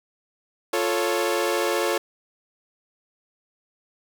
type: chord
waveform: sawtooth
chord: F augmented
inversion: none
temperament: equal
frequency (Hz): 349.2 / 440 / 554.4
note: F4 / A4 / C#5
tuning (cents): 0 / 0 / 0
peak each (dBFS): -22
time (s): 0.73-1.98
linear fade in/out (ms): 5
effects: none